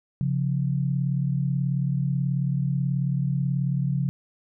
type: tone pair together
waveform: sine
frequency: 136.18 / 174.61 Hz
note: C#3 / F3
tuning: -30 / 0 cents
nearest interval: major third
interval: 430 cents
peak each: -23 / -27 dBFS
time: 0.21-4.09 s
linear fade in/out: 0 ms
effects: none